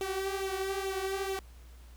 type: tone with flanger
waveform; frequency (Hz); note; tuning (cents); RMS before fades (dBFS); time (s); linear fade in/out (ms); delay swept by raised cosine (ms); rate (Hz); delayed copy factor
sawtooth; 386.1; G4; -26; -34; 0.01-1.39; 0; 0.29 to 5.79; 2.3; +0.6
effects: added 60 Hz sine -49 dBFS peak until 1.96 s + pink hiss -61 dBFS RMS until 1.96 s